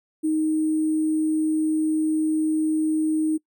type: tone with sample-and-hold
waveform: sine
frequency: 312 Hz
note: D#4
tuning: 5 cents sharp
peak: -19 dBFS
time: 0.23-3.38 s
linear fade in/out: 20 ms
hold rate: 8820 Hz
effects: noise-tail reverb RT60 0.1 s tail -24 dB re dry